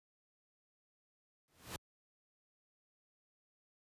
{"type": "noise with exponential growth", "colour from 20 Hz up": "pink", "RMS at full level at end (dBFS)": -40, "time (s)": [1.48, 1.76], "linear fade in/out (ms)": 0, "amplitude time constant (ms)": 59, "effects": ["high-pass 60 Hz 12 dB/octave", "resampled to 32000 Hz"]}